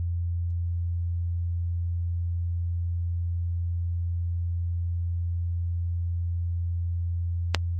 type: click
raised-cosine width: 0.2 ms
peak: -3 dBFS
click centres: 7.547 s
effects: added 86 Hz sine -25 dBFS peak until 7.79 s + Opus 48 kbps